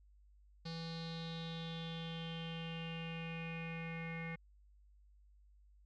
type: tone with low-pass filter sweep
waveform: square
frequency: 164.81 Hz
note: E3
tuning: in tune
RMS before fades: -44 dBFS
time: 0.65-4.36 s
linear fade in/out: 10 ms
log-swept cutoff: 4400 to 2100 Hz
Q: 7.6
effects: added 50 Hz sine -62 dBFS peak until 5.85 s